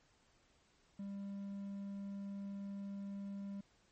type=tone; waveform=triangle; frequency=198.8 Hz; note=G3; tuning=25 cents sharp; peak=-40 dBFS; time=0.99-3.61 s; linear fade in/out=5 ms; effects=pink hiss -72 dBFS RMS until 3.91 s + MP3 32 kbps